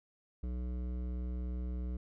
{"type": "tone with hard clipping", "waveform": "sine", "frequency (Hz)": 61.5, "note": "B1", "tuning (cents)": -7, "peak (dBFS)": -37, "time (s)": [0.43, 1.97], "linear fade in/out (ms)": 5, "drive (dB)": 13, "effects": []}